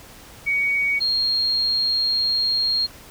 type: tone pair in turn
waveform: sine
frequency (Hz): 2246 / 4240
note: C#7 / C8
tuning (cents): +22 / +22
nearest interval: major seventh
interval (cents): 1100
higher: second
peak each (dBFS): -18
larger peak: neither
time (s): 0.46-1 / 1-2.87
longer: second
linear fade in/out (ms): 20
effects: pink hiss -44 dBFS RMS until 3.1 s